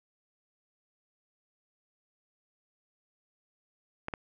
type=clicks; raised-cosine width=0.5 ms; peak=-19 dBFS; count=2; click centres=4.084 / 4.138 s; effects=none